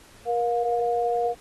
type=tone pair together; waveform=sine; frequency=474.1 / 710.3 Hz; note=A#4 / F5; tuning=+29 / +29 cents; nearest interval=perfect fifth; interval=700 cents; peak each=-24 / -24 dBFS; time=0.25-1.35 s; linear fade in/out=50 ms; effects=pink hiss -52 dBFS RMS until 1.4 s + AAC 32 kbps